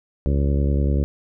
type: harmonic tone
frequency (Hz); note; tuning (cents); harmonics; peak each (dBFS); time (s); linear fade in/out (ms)
70.3; C#2; +25; 1 / 2 / 3 / 4 / 5 / 6 / 7 / 8; -18 / -24 / -28 / -30 / -32 / -34 / -35 / -36; 0.26-1.04; 0
effects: none